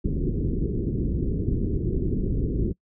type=low-pass noise; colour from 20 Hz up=pink; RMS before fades=-25 dBFS; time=0.04-2.73 s; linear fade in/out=10 ms; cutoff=410 Hz; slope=48 dB/octave; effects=noise-tail reverb RT60 0.1 s tail -25 dB re dry